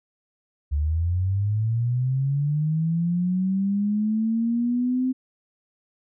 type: linear sweep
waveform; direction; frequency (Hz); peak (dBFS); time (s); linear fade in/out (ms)
sine; up; 70.5 to 260; -20; 0.71-5.13; 20
effects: none